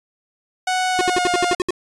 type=tone with pitch glide; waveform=sawtooth; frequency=740 to 707.4 Hz; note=F#5 to F5; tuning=0 to +22 cents; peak=-14 dBFS; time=0.67-1.55 s; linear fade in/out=5 ms; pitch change=-78 cents; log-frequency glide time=0.91-1.37 s
type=tone bursts; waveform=square; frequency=362.4 Hz; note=F#4; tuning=36 cents flat; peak=-17 dBFS; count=9; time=0.99-1.706 s; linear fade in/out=0 ms; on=20 ms; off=67 ms
effects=resampled to 22050 Hz